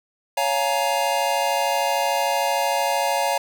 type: chord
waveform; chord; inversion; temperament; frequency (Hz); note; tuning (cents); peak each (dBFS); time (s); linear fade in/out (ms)
square; Bb minor seventh; first; just; 559.4 / 699.2 / 839.1 / 932.3; Db5 / F5 / Ab5 / Bb5; +16 / +2 / +18 / 0; -26; 0.37-3.38; 5
effects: none